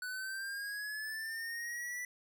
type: linear sweep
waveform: square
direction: up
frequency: 1483 to 1975.5 Hz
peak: -39 dBFS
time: 0.02-2.05 s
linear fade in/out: 2 ms
effects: none